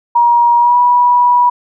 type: tone with pitch glide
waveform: sine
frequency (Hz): 950 to 974.5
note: A#5 to B5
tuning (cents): +33 to -23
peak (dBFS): -6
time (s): 0.15-1.5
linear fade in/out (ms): 10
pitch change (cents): +44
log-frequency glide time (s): 0.58-0.77
effects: none

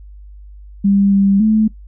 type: tone with pitch steps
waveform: sine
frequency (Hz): 198.8 / 197.3 / 217.1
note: G3 / G3 / A3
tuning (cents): +25 / +11 / -23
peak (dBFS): -9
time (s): 0.84-1.68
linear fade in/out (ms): 10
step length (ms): 280
effects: noise-tail reverb RT60 0.1 s tail -19 dB re dry + added 50 Hz sine -34 dBFS peak until 1.87 s

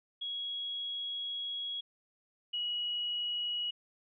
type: tone pair in turn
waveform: sine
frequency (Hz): 3322 / 2912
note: G#7 / F#7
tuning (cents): 0 / -28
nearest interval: major second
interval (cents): 228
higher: first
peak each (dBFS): -35 / -32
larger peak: second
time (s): 0.21-1.81 / 2.53-3.71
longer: first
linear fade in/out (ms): 10
effects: none

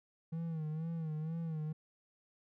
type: tone with vibrato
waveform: triangle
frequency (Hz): 160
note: D#3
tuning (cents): +49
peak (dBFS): -34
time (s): 0.32-1.73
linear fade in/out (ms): 10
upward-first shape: sine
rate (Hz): 2.1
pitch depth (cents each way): 75
effects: none

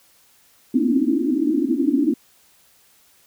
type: band-pass noise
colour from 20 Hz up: white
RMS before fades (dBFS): -19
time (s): 0.74-2.14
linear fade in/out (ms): 5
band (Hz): 240 to 330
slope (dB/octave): 96
effects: white hiss -56 dBFS RMS until 3.26 s

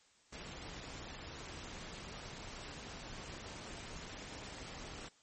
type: noise with amplitude modulation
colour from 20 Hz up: pink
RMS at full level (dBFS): -45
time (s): 0.32-5.09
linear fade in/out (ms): 10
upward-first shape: sine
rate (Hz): 213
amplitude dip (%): 60
effects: white hiss -68 dBFS RMS until 5.22 s + MP3 32 kbps

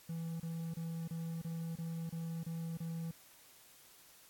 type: tone bursts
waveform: triangle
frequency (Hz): 165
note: E3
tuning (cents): +2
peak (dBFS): -36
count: 9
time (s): 0.09-3.112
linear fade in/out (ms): 5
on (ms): 310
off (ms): 29
effects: white hiss -61 dBFS RMS until 4.29 s + AAC 64 kbps

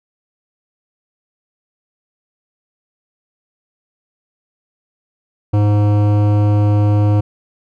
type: tone with hard clipping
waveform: sine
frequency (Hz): 103.8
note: G#2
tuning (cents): 0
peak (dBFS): -12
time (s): 5.53-7.21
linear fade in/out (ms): 10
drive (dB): 15
effects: none

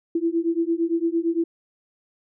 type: beating tone pair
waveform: sine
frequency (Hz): 329.6 / 338.4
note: E4 / E4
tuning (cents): 0 / +45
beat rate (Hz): 8.8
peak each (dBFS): -23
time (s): 0.15-1.44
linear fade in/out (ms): 5
effects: none

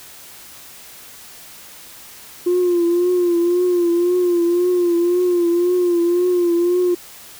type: tone with vibrato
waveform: sine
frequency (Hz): 351.1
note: F4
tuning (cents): +9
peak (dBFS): -12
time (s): 2.46-6.95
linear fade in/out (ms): 10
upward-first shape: triangle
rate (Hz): 1.9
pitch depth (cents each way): 58
effects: tanh soft clip ceiling -10 dBFS + white hiss -40 dBFS RMS until 7.39 s

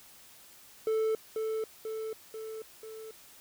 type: tone with echo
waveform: triangle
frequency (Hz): 440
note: A4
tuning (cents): 0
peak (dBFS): -24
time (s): 0.87-1.15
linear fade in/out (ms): 2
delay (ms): 490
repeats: 4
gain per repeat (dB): -4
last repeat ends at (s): 3.11
effects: white hiss -55 dBFS RMS until 3.4 s

